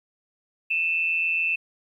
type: tone pair together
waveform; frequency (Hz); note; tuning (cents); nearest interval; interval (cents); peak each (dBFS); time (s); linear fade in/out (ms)
sine; 2489 / 2656; D#7 / E7; 0 / +12; minor second; 112; -29 / -22; 0.7-1.56; 10
effects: 10-bit